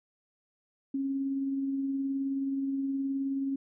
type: tone with tremolo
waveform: sine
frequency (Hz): 272.6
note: C#4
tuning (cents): -29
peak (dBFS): -27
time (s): 0.94-3.56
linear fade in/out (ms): 5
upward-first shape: triangle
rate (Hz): 19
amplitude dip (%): 30
effects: none